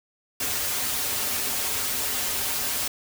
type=noise with comb filter; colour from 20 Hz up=white; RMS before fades=-27 dBFS; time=0.4-2.88 s; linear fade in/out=5 ms; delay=6 ms; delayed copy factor=-0.9; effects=none